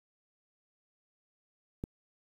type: click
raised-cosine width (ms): 3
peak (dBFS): -22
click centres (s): 1.839
effects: 9-bit